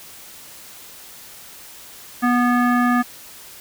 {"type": "tone with low-pass filter", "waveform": "square", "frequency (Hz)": 244.3, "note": "B3", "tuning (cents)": -19, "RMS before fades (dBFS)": -17, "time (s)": [2.22, 3.03], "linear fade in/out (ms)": 20, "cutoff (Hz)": 1500, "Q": 5.5, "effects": ["white hiss -41 dBFS RMS until 3.6 s"]}